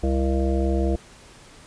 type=harmonic tone with a mistuned harmonic; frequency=66.8 Hz; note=C2; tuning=36 cents sharp; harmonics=1 / 3 / 5 / 7 / 9 / 10; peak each=-21 / -28 / -26 / -30 / -32 / -33 dBFS; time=0.03-0.96 s; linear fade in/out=5 ms; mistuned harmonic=10; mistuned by=+46 cents; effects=pink hiss -48 dBFS RMS until 1.66 s + resampled to 22050 Hz